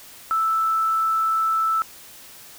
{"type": "tone", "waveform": "sine", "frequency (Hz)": 1318.5, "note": "E6", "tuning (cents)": 0, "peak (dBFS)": -18, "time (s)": [0.31, 1.82], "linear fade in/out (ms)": 0, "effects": ["white hiss -44 dBFS RMS until 2.58 s"]}